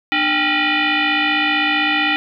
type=tone with frequency modulation; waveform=sine; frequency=244.7 Hz; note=B3; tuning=16 cents flat; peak=-14 dBFS; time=0.12-2.16 s; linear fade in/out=0 ms; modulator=545 Hz; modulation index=5.4; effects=none